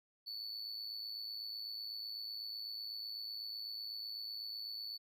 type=tone with amplitude modulation; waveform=triangle; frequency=4462 Hz; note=C#8; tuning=11 cents sharp; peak=-38 dBFS; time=0.26-4.98 s; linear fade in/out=20 ms; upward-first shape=sine; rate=108 Hz; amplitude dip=60%; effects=none